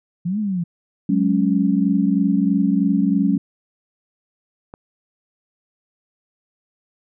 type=exponential two-way sweep; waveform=sine; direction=up then down; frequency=166 to 219.4 to 166 Hz; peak=-19 dBFS; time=0.25-0.64 s; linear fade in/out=10 ms; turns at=0.39 s
type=chord; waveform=sine; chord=F# suspended second; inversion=none; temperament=just; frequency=185 / 208.1 / 277.5 Hz; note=F#3 / G#3 / C#4; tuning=0 / +4 / +2 cents; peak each=-19 dBFS; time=1.09-3.38 s; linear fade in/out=5 ms
type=click; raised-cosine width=1 ms; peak=-22 dBFS; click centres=4.739 s
effects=none